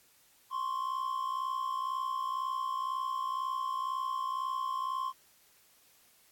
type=tone pair together; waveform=triangle; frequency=1046.7 / 1108.7 Hz; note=C6 / C#6; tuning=0 / 0 cents; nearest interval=minor second; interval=100 cents; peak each=-31 / -36 dBFS; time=0.5-5.13 s; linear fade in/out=50 ms; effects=white hiss -64 dBFS RMS until 6.31 s + AAC 64 kbps